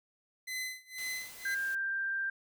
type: tone with tremolo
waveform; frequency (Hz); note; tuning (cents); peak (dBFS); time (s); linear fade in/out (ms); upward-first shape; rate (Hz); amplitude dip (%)
sawtooth; 2030; B6; +47; -31; 0.47-1.55; 10; sine; 2; 95
type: noise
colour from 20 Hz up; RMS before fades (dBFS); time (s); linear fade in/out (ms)
white; -50; 0.98-1.75; 2
type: tone with pitch glide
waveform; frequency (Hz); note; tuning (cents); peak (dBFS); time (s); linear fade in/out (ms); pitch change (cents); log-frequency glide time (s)
sine; 1596 to 1581.3; G6 to G6; +31 to +15; -31; 1.45-2.3; 5; -16; 1.61-1.73
effects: none